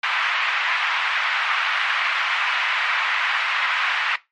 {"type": "band-pass noise", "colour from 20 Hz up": "white", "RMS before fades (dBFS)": -22, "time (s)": [0.03, 4.16], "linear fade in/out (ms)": 5, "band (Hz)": [980, 2600], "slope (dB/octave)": 24, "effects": ["noise-tail reverb RT60 0.2 s tail -17 dB re dry", "MP3 48 kbps"]}